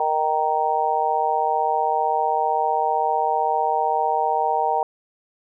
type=harmonic tone; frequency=155.56 Hz; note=D#3; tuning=in tune; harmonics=3 / 4 / 5 / 6; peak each=-27 / -27 / -21 / -23 dBFS; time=0-4.83 s; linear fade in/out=2 ms; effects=none